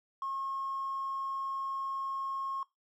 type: tone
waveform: triangle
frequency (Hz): 1082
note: C#6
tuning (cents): -42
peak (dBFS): -30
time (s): 0.22-2.63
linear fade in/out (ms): 2
effects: noise-tail reverb RT60 0.2 s tail -23 dB re dry + tanh soft clip ceiling -30 dBFS